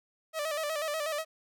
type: tone with vibrato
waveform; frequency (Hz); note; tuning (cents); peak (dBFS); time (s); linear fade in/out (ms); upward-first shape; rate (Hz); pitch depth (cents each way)
sawtooth; 613; D#5; -26; -27; 0.33-1.25; 50; square; 8.2; 72
effects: none